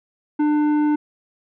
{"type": "tone with tanh clipping", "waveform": "sine", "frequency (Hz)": 298.9, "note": "D4", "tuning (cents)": 31, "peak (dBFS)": -17, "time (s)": [0.39, 0.96], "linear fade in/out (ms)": 10, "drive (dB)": 10, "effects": []}